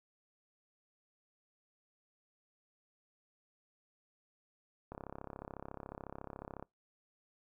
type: click train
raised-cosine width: 1 ms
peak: -30 dBFS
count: 59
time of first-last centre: 4.92-6.626 s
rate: 34 Hz
effects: noise-tail reverb RT60 0.2 s tail -25 dB re dry